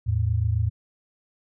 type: tone pair together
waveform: sine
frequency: 82.41 / 109.88 Hz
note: E2 / A2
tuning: 0 / -2 cents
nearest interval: perfect fourth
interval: 498 cents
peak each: -24 / -22 dBFS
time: 0.06-0.7 s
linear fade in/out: 20 ms
effects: none